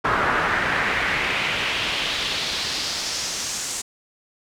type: noise with band-pass filter sweep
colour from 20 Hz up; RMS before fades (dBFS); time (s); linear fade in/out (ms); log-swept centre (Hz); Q
brown; -24; 0.04-3.82; 10; 1300 to 7500; 2.2
effects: none